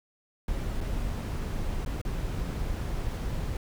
brown noise with dropouts, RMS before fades -31 dBFS, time 0.48-3.57 s, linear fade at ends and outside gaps 2 ms, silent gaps 0.806-0.81 / 1.849-1.861 / 2.015-2.05 s, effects none

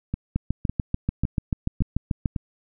two click trains, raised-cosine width 5 ms, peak -13 / -10 dBFS, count 5 / 14, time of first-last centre 0.14-2.362 / 0.36-2.258 s, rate 1.8 / 6.85 Hz, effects none

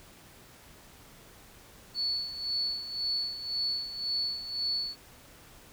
sine tone with tremolo, 4435 Hz, C#8, in tune, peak -27 dBFS, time 1.94-4.96 s, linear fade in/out 50 ms, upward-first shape sine, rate 1.9 Hz, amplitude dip 70%, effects pink hiss -54 dBFS RMS until 5.72 s

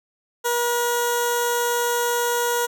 10% pulse tone with notch filter, 479.3 Hz, A#4, 48 cents sharp, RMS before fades -22 dBFS, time 0.44-2.67 s, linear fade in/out 20 ms, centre 2300 Hz, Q 0.83, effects none

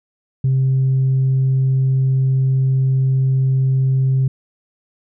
sine tone, 132.4 Hz, C3, 21 cents sharp, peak -11 dBFS, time 0.44-4.28 s, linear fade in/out 5 ms, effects tanh soft clip ceiling -10 dBFS

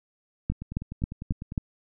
two click trains, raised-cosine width 5 ms, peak -13 / -23 dBFS, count 5 / 11, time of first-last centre 0.5-1.578 / 0.52-1.521 s, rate 3.71 / 9.99 Hz, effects none

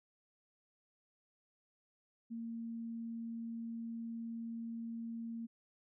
sine tone, 229.8 Hz, A#3, 25 cents flat, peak -40 dBFS, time 2.3-5.47 s, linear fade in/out 20 ms, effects none

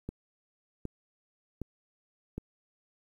click train, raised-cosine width 3 ms, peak -23 dBFS, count 4, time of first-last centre 0.09-2.38 s, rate 1.31 Hz, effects 10-bit

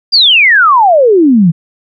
sine exponential sweep, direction down, 4919 to 155.56 Hz, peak -3 dBFS, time 0.12-1.52 s, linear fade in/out 20 ms, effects none

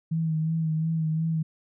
sine tone with vibrato, 160 Hz, D#3, 49 cents sharp, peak -23 dBFS, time 0.11-1.43 s, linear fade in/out 10 ms, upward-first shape sine, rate 2.8 Hz, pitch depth 34 cents each way, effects none

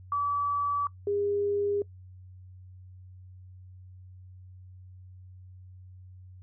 sine tone pair in turn, 1149 / 406.2 Hz, D6 / G#4, -38 / -38 cents, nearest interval octave + tritone, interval 1800 cents, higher first, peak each -25 dBFS, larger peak neither, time 0.12-0.87 / 1.07-1.82 s, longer neither, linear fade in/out 2 ms, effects noise-tail reverb RT60 0.1 s tail -22 dB re dry + added 92 Hz sine -46 dBFS peak until 6.42 s

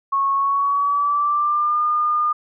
sine tone with pitch glide, 1100 to 1213.5 Hz, C#6 to D#6, -14 to -44 cents, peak -16 dBFS, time 0.12-2.33 s, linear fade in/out 10 ms, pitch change +170 cents, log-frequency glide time 0.34-1.83 s, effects none

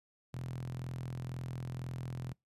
sawtooth tone with high-pass filter, 42.02 Hz, E1, 34 cents sharp, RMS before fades -41 dBFS, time 0.33-2.33 s, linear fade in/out 10 ms, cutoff 120 Hz, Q 5.5, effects noise-tail reverb RT60 0.2 s tail -26 dB re dry + resampled to 32000 Hz

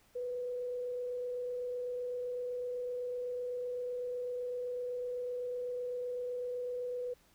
sine tone with frequency modulation, 493.9 Hz, B4, in tune, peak -35 dBFS, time 0.15-7.14 s, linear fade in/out 10 ms, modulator 27.9 Hz, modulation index 0.22, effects pink hiss -67 dBFS RMS until 7.34 s

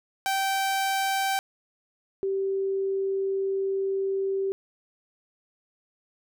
sawtooth / sine tone pair in turn, 777 / 388.5 Hz, G5 / G4, -16 / -16 cents, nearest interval octave, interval 1200 cents, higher first, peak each -20 / -24 dBFS, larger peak first, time 0.26-1.39 / 2.23-4.52 s, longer second, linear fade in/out 0 ms, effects none

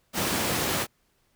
pink high-pass noise, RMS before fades -27 dBFS, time 0.13-0.87 s, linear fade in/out 50 ms, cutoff 120 Hz, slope 12 dB/octave, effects pink hiss -69 dBFS RMS until 1.35 s

